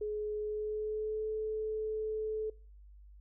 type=tone with pitch glide; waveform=sine; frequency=422.9 to 433.8 Hz; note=G#4 to A4; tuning=+31 to -25 cents; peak=-33 dBFS; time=0.01-2.5 s; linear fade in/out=5 ms; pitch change=+44 cents; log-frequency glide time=0.4-1.28 s; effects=noise-tail reverb RT60 0.5 s tail -25 dB re dry + added 50 Hz sine -52 dBFS peak until 3.2 s